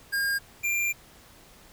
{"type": "tone pair in turn", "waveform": "square", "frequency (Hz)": [1616, 2381], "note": ["G#6", "D7"], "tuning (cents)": [-48, 23], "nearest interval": "perfect fifth", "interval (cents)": 671, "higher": "second", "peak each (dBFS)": -25, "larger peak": "neither", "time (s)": [[0.12, 0.39], [0.63, 0.93]], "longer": "second", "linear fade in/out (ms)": 20, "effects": ["pink hiss -53 dBFS RMS until 1.72 s"]}